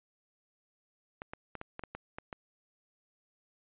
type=clicks; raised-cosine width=0.5 ms; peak=-25 dBFS; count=9; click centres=1.219 / 1.335 / 1.553 / 1.614 / 1.794 / 1.837 / 1.95 / 2.185 / 2.328 s; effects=resampled to 8000 Hz